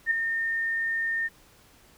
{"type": "tone with ADSR envelope", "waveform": "sine", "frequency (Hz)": 1822, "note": "A#6", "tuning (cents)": -40, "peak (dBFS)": -18, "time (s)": [0.06, 1.29], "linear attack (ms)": 50, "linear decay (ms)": 5, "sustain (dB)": -7, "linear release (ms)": 29, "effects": ["pink hiss -57 dBFS RMS until 1.97 s"]}